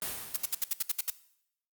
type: noise with exponential decay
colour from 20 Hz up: white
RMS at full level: -33 dBFS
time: 0.02-0.94 s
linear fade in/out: 1 ms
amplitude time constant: 200 ms
type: noise bursts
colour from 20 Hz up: blue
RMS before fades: -29 dBFS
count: 9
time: 0.34-1.102 s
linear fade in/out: 5 ms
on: 26 ms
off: 66 ms
effects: noise-tail reverb RT60 0.7 s tail -17 dB re dry + Opus 32 kbps